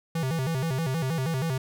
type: tone with vibrato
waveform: square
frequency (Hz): 146.83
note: D3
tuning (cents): 0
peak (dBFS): -26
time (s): 0.15-1.58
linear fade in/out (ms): 5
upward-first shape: square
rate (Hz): 6.3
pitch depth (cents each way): 200
effects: none